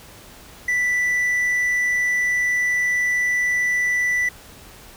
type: tone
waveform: triangle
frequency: 1975.5 Hz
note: B6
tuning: in tune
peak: -16 dBFS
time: 0.68-4.29 s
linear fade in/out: 5 ms
effects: pink hiss -44 dBFS RMS until 4.96 s